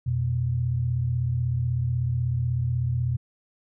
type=tone pair together; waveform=sine; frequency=86.8 / 123.02 Hz; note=F2 / B2; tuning=-10 / -6 cents; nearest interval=tritone; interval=604 cents; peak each=-29 / -23 dBFS; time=0.06-3.17 s; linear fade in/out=10 ms; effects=none